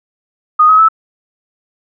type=tone with pitch steps; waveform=sine; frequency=1238 / 1272.8 / 1308.6 Hz; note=D#6 / D#6 / E6; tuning=-9 / +39 / -13 cents; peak=-4 dBFS; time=0.59-0.887 s; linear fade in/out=10 ms; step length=99 ms; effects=none